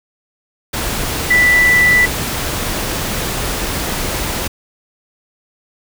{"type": "tone in noise", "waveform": "sine", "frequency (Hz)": 1975.5, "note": "B6", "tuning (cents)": 0, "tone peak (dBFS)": -8, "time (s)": [1.3, 2.06], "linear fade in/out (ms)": 10, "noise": "pink", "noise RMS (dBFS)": -20, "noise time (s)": [0.73, 4.48], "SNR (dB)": 9, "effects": []}